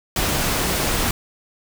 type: noise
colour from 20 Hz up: pink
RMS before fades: -21 dBFS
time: 0.16-1.11 s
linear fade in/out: 2 ms
effects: none